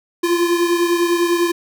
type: beating tone pair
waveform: square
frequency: 343.6 / 353.6 Hz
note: F4 / F4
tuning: -28 / +22 cents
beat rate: 10 Hz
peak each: -16 / -22 dBFS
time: 0.23-1.52 s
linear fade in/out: 10 ms
effects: none